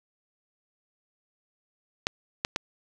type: clicks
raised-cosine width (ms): 0.2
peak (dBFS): -7 / -8 / -9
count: 3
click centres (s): 2.069 / 2.449 / 2.561
effects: none